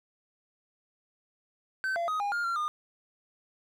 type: tone with pitch steps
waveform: triangle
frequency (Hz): 1537 / 683 / 1254 / 813 / 1411 / 1373 / 1216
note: G6 / F5 / D#6 / G#5 / F6 / F6 / D#6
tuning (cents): -35 / -39 / +13 / -37 / +17 / -30 / -40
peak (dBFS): -26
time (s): 1.84-2.68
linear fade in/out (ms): 0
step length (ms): 120
effects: none